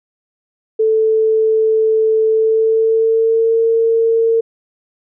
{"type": "tone with pitch glide", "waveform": "sine", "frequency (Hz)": [440, 454.7], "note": ["A4", "A#4"], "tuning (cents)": [0, -43], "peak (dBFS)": -10, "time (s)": [0.79, 4.41], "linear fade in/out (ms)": 10, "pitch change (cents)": 57, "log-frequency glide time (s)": [2.26, 3.61], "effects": []}